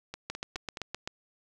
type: two click trains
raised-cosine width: 0.2 ms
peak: -21 / -17 dBFS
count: 4 / 7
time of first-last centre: 0.14-0.772 / 0.3-1.075 s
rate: 4.75 / 7.74 Hz
effects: none